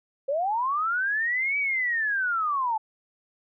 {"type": "linear two-way sweep", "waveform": "sine", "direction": "up then down", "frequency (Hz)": [524, 2300, 849], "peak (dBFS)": -23, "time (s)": [0.28, 2.78], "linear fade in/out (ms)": 10, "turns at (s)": 1.58, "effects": []}